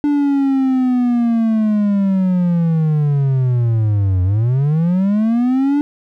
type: linear two-way sweep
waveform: triangle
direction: down then up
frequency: 293.7 to 89.5 to 293.7 Hz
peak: -10 dBFS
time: 0.04-5.81 s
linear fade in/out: 0 ms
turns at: 4.23 s
effects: none